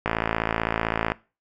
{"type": "click train", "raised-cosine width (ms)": 0.5, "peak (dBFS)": -7, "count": 60, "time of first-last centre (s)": [0.06, 1.119], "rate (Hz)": 55.7, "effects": ["noise-tail reverb RT60 0.3 s tail -20 dB re dry"]}